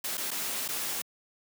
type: noise with dropouts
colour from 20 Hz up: white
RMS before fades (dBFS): -33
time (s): 0.04-1.02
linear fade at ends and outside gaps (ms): 5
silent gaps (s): 0.172-0.177 / 0.307-0.313 / 0.68-0.686
effects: high-pass 150 Hz 12 dB/octave